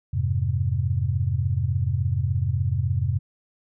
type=chord; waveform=sine; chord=F minor; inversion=none; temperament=equal; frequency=87.31 / 103.83 / 130.81 Hz; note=F2 / Ab2 / C3; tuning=0 / 0 / 0 cents; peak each=-25 dBFS; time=0.13-3.19 s; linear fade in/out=10 ms; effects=none